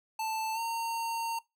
square tone with pitch glide, 882 to 917.3 Hz, A5 to A#5, +4 to -28 cents, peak -32 dBFS, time 0.19-1.39 s, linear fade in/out 5 ms, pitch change +68 cents, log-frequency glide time 0.54-0.59 s, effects noise-tail reverb RT60 0.2 s tail -21 dB re dry

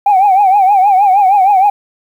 sine tone with vibrato, 784 Hz, G5, in tune, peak -4 dBFS, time 0.06-1.7 s, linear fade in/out 5 ms, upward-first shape triangle, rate 6.4 Hz, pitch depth 130 cents each way, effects tanh soft clip ceiling -2 dBFS + 7-bit

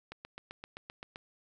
click train, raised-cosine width 0.3 ms, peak -27 dBFS, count 9, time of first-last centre 0.12-1.159 s, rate 7.7 Hz, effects none

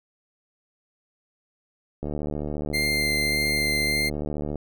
click train, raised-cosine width 2 ms, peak -17 dBFS, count 189, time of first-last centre 2.03-4.557 s, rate 74.4 Hz
30% pulse tone with vibrato, 2093 Hz, C7, in tune, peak -20 dBFS, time 2.73-4.1 s, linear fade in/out 20 ms, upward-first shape sine, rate 1.7 Hz, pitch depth 8 cents each way
effects none

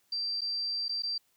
sine tone with dropouts, 4699 Hz, D8, in tune, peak -30 dBFS, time 0.12-1.18 s, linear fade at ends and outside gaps 5 ms, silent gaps 0.409-0.416 / 0.883-0.892 / 1.023-1.033 s, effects white hiss -71 dBFS RMS until 1.36 s

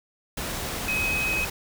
sine tone in noise, 2534 Hz, D#7, 31 cents sharp, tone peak -24 dBFS, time 0.88-1.45 s, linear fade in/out 5 ms, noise pink, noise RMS -31 dBFS, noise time 0.37-1.5 s, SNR +4 dB, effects none

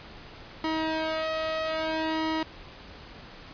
sawtooth tone with flanger, 317.7 Hz, D#4, 36 cents sharp, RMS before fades -29 dBFS, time 0.64-2.43 s, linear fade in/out 2 ms, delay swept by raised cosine 0.99 to 1.63 ms, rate 0.61 Hz, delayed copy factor +0.9, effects pink hiss -46 dBFS RMS until 3.53 s + resampled to 11025 Hz

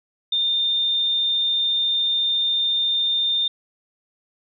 sine tone, 3617 Hz, A7, 47 cents sharp, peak -18 dBFS, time 0.32-3.48 s, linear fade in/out 5 ms, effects none

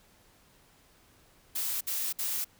blue noise bursts, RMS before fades -32 dBFS, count 3, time 1.55-2.446 s, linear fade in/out 10 ms, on 260 ms, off 58 ms, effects pink hiss -62 dBFS RMS until 2.59 s

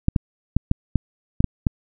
clicks, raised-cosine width 5 ms, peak -4 dBFS, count 8, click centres 0.084 / 0.162 / 0.566 / 0.714 / 0.957 / 1.405 / 1.443 / 1.668 s, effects none

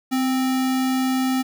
sine tone with sample-and-hold, 258.9 Hz, C4, 18 cents flat, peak -18 dBFS, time 0.11-1.43 s, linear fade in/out 20 ms, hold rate 1050 Hz, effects none

